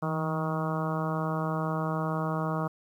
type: harmonic tone with a mistuned harmonic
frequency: 157.7 Hz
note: D#3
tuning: 24 cents sharp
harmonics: 1 / 2 / 3 / 4 / 5 / 6 / 7 / 8 / 9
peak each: -30 / -37 / -38 / -36 / -39 / -40 / -37 / -38 / -44 dBFS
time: 0.02-2.68 s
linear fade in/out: 10 ms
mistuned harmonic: 1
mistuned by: +46 cents
effects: 10-bit